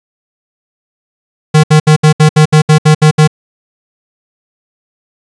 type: tone bursts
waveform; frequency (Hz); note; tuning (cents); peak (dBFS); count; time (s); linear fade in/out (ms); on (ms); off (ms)
square; 153.8; D#3; -20; -3; 11; 1.54-3.276; 10; 96; 68
effects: resampled to 22050 Hz + 7-bit